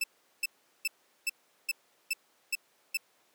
sawtooth tone bursts, 2637 Hz, E7, in tune, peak -24 dBFS, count 8, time 0.01-2.972 s, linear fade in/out 5 ms, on 29 ms, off 390 ms, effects pink hiss -67 dBFS RMS until 3.34 s + high-pass 400 Hz 12 dB/octave

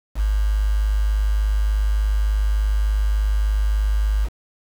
sine tone with quantisation, 51.7 Hz, G#1, 7 cents flat, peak -16 dBFS, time 0.15-4.29 s, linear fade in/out 50 ms, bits 6, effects none

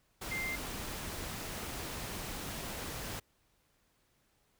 sine tone in noise, 2093 Hz, C7, in tune, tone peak -35 dBFS, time 0.31-0.56 s, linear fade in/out 10 ms, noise pink, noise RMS -41 dBFS, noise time 0.21-3.2 s, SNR +3 dB, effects pink hiss -73 dBFS RMS until 4.59 s

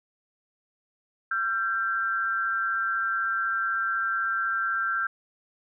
sine tone pair together, 1362 / 1574 Hz, F6 / G6, -44 / +7 cents, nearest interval minor third, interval 251 cents, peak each -27 dBFS, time 1.31-5.07 s, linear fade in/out 5 ms, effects none

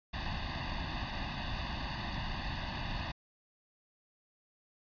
pink noise with comb filter, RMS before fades -37 dBFS, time 0.13-3.12 s, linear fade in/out 10 ms, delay 1.1 ms, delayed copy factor +1, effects resampled to 11025 Hz

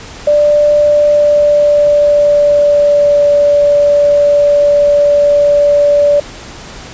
sine tone with pitch glide, 590 to 579.9 Hz, D5 to D5, +8 to -22 cents, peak -5 dBFS, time 0.27-6.2 s, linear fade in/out 5 ms, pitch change -30 cents, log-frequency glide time 0.85-3.26 s, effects pink hiss -30 dBFS RMS until 6.93 s + resampled to 16000 Hz

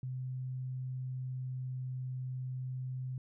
sine tone, 128.6 Hz, C3, 30 cents flat, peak -36 dBFS, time 0.03-3.18 s, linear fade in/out 2 ms, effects none

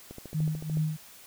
click train, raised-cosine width 2 ms, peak -28 dBFS, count 10, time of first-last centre 0.11-0.772 s, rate 13.6 Hz
sine tone with tremolo, 155.56 Hz, D#3, in tune, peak -23 dBFS, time 0.34-0.97 s, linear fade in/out 10 ms, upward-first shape triangle, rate 2.7 Hz, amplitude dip 90%
effects white hiss -51 dBFS RMS until 1.26 s

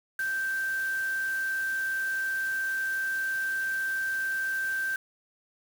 sine tone in noise, 1564 Hz, G6, 4 cents flat, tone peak -27 dBFS, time 0.19-4.96 s, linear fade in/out 2 ms, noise white, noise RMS -45 dBFS, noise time 0.19-4.96 s, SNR +15 dB, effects none

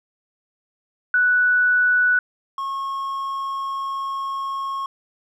sine / triangle tone pair in turn, 1480 / 1089.6 Hz, F#6 / C#6, 0 / -30 cents, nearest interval perfect fourth, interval 530 cents, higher first, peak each -14 / -22 dBFS, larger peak first, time 1.14-2.19 / 2.58-4.86 s, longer second, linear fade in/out 2 ms, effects none

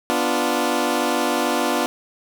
15% pulse chord, B diminished, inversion none, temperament equal, 246.9 / 293.7 / 349.2 Hz, B3 / D4 / F4, 0 / 0 / 0 cents, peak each -17 dBFS, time 0.1-1.86 s, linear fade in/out 0 ms, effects none

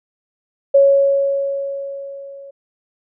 sine tone with level ramp, 554.4 Hz, C#5, in tune, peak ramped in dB -6 to -34 dBFS, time 0.74-2.51 s, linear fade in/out 10 ms, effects none

